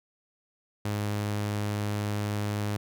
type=tone; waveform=sawtooth; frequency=103.83 Hz; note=G#2; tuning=in tune; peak=-24 dBFS; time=0.85-2.77 s; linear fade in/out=5 ms; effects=none